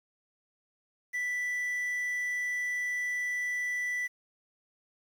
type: tone with quantisation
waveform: triangle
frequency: 1975.5 Hz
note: B6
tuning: in tune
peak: -28 dBFS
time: 1.13-4.08 s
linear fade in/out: 20 ms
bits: 9
effects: none